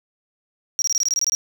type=tone bursts; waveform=triangle; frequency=5670 Hz; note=F8; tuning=25 cents sharp; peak=-16 dBFS; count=11; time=0.79-1.35 s; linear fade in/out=0 ms; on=30 ms; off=23 ms; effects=none